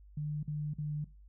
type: tone bursts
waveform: sine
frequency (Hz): 149.5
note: D3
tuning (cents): +31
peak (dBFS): -33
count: 3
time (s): 0.17-1.044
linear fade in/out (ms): 5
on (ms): 260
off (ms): 47
effects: noise-tail reverb RT60 0.3 s tail -18 dB re dry + added 50 Hz sine -53 dBFS peak until 1.28 s